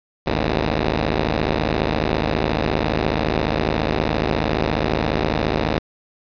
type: tone pair together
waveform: 5% pulse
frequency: 54.54 / 77 Hz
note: A1 / D#2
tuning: -15 / -17 cents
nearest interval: tritone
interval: 598 cents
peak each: -10 dBFS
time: 0.26-5.79 s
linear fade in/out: 10 ms
effects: resampled to 11025 Hz + 7-bit